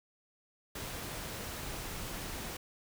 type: noise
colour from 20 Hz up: pink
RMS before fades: -41 dBFS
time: 0.75-2.57 s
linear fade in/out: 5 ms
effects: none